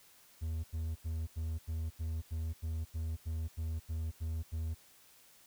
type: tone bursts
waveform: triangle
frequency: 80.5 Hz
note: E2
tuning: 41 cents flat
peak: -32 dBFS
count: 14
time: 0.41-4.748 s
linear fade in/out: 20 ms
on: 230 ms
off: 86 ms
effects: white hiss -62 dBFS RMS until 5.46 s